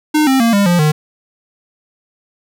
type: tone with pitch steps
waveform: square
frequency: 304.8 / 265.3 / 231 / 201.1 / 175.06 / 152.4 Hz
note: D#4 / C4 / A#3 / G3 / F3 / D#3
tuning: -36 / +24 / -16 / +44 / +4 / -36 cents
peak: -10 dBFS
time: 0.14-0.92 s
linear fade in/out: 10 ms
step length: 130 ms
effects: none